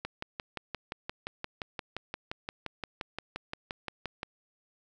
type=click train; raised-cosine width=0.3 ms; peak=-19 dBFS; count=25; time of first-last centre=0.05-4.231 s; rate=5.74 Hz; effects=none